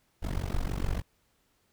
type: noise with amplitude modulation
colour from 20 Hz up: brown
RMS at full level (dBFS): -27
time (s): 0.22-1.02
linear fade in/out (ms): 20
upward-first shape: sine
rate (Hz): 46.8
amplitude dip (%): 95
effects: pink hiss -71 dBFS RMS until 1.72 s